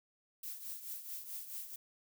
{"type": "noise with tremolo", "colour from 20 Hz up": "violet", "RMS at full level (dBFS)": -42, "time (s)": [0.43, 1.76], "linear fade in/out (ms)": 5, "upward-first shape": "triangle", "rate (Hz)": 4.6, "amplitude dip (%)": 70, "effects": []}